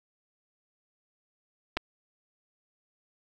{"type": "clicks", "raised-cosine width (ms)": 0.3, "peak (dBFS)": -14, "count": 2, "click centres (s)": [1.769, 1.772], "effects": []}